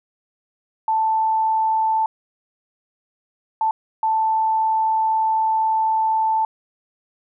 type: tone bursts at uneven times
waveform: sine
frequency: 882 Hz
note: A5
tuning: 4 cents sharp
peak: -16 dBFS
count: 3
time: 0.88-2.06 / 3.61-3.71 / 4.03-6.45 s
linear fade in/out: 2 ms
effects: none